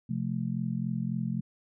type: chord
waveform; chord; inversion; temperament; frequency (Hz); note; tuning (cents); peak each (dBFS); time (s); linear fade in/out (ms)
sine; F major; second; just; 130.96 / 174.61 / 218.3; C3 / F3 / A3; +2 / 0 / -13; -33; 0.09-1.41; 10
effects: none